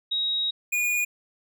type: tone pair in turn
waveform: sine / square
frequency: 3800 / 2444 Hz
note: A#7 / D#7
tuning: +33 / -32 cents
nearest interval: minor sixth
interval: 765 cents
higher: first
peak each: -23 dBFS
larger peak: neither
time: 0.11-0.51 / 0.72-1.05 s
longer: first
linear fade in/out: 10 ms
effects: none